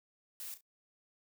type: noise with echo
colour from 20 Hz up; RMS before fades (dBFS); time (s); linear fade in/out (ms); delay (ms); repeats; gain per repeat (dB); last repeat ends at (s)
blue; -44; 0.4-0.54; 0; 34; 2; -11; 0.608
effects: noise-tail reverb RT60 0.1 s tail -26 dB re dry